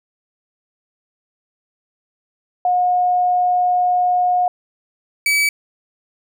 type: tone pair in turn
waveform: sine / 40% pulse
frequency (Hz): 721 / 2289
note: F#5 / D7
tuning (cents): -45 / -45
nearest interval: octave + minor sixth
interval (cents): 2000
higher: second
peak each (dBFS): -13 / -13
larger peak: neither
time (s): 2.65-4.48 / 5.26-5.49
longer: first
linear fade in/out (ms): 2
effects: none